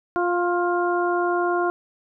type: harmonic tone with a mistuned harmonic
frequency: 350.9 Hz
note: F4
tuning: 8 cents sharp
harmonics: 1 / 2 / 3 / 4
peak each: -22 / -25 / -27 / -28 dBFS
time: 0.16-1.7 s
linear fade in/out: 0 ms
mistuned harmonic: 3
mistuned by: +17 cents
effects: none